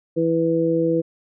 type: harmonic tone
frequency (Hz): 164.81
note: E3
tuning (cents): 0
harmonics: 1 / 2 / 3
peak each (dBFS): -25 / -20 / -20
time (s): 0.16-1.02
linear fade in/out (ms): 20
effects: none